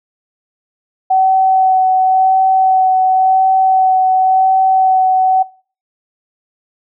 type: tone with vibrato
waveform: sine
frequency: 756 Hz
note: F#5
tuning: 37 cents sharp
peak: -8 dBFS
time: 1.1-5.43 s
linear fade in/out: 10 ms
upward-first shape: sine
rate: 0.93 Hz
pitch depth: 12 cents each way
effects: noise-tail reverb RT60 0.4 s tail -21 dB re dry